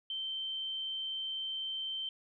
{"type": "tone", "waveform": "sine", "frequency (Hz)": 3112, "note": "G7", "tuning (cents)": -13, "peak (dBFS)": -35, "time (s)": [0.1, 2.09], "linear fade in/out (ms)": 2, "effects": []}